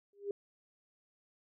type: tone with exponential growth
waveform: sine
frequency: 403.4 Hz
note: G4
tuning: 50 cents sharp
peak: -30 dBFS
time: 0.13-0.31 s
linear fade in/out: 2 ms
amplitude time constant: 39 ms
effects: none